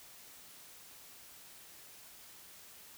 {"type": "silence", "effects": ["white hiss -55 dBFS RMS until 2.97 s"]}